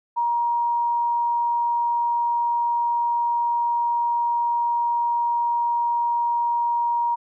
sine tone, 946 Hz, A#5, 25 cents sharp, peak -19 dBFS, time 0.16-7.16 s, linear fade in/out 20 ms, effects none

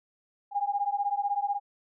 sine beating tone pair, 803 / 819 Hz, G5 / G#5, +41 / -24 cents, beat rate 16 Hz, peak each -29 dBFS, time 0.51-1.6 s, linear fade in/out 50 ms, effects none

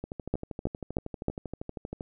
two click trains, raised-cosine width 2 ms, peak -13 / -22 dBFS, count 4 / 26, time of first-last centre 0.34-1.283 / 0.04-2.009 s, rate 3.18 / 12.7 Hz, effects none

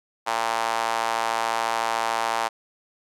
sawtooth tone with high-pass filter, 113.8 Hz, A#2, 41 cents flat, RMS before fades -25 dBFS, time 0.26-2.49 s, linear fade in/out 20 ms, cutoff 850 Hz, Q 2.7, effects low-pass 10000 Hz 12 dB/octave

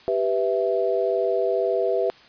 sine chord, E minor, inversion first, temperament equal, 392 / 493.9 / 659.3 Hz, G4 / B4 / E5, 0 / 0 / 0 cents, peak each -24 dBFS, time 0.08-2.1 s, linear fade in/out 0 ms, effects white hiss -50 dBFS RMS until 2.28 s + resampled to 11025 Hz

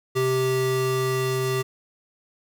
square tone pair together, 130.3 / 390.5 Hz, C3 / G4, -7 / -7 cents, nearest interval octave + perfect fifth, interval 1900 cents, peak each -27 / -23 dBFS, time 0.15-1.63 s, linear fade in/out 20 ms, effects none

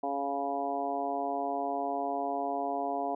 harmonic tone, 140 Hz, C#3, 18 cents sharp, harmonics 2 / 3 / 4 / 5 / 6 / 7, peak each -38 / -39 / -40 / -32 / -39 / -40 dBFS, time 0.03-3.15 s, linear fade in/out 5 ms, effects none

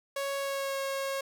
sawtooth tone with pitch glide, 554.4 to 545.2 Hz, C#5 to C#5, 0 to -29 cents, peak -27 dBFS, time 0.16-1.21 s, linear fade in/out 5 ms, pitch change -29 cents, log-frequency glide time 0.37-0.79 s, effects none

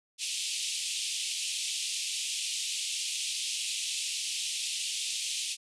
pink band-pass noise, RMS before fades -34 dBFS, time 0.18-5.57 s, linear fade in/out 50 ms, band 2600 to 9700 Hz, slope 48 dB/octave, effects none

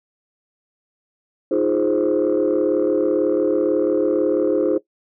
sine chord, F minor seventh, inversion third, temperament equal, 311.1 / 349.2 / 415.3 / 523.3 Hz, Eb4 / F4 / Ab4 / C5, 0 / 0 / 0 / 0 cents, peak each -20 dBFS, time 1.51-4.78 s, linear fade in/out 5 ms, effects noise-tail reverb RT60 0.1 s tail -17 dB re dry + tanh soft clip ceiling -10 dBFS

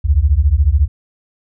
sine beating tone pair, 65.41 / 79.41 Hz, C2 / D#2, 0 / +36 cents, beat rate 14 Hz, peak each -12 dBFS, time 0.04-0.88 s, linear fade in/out 20 ms, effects none

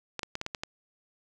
clicks, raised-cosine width 0.2 ms, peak -16 dBFS, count 7, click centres 0.193 / 0.232 / 0.354 / 0.414 / 0.464 / 0.548 / 0.635 s, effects none

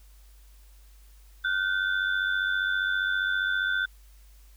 sine tone cluster, 1435 / 1530 / 3515 Hz, F6 / G6 / A7, +47 / -42 / -2 cents, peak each -29 / -26 / -35 dBFS, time 1.44-3.86 s, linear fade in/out 10 ms, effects added 50 Hz sine -50 dBFS peak until 4.56 s + white hiss -62 dBFS RMS until 4.56 s

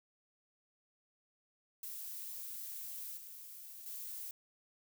violet noise with level steps, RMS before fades -45 / -51 / -45 dBFS, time 1.83-4.31 s, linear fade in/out 2 ms, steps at 3.17 / 3.86 s, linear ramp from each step 2 ms, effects none

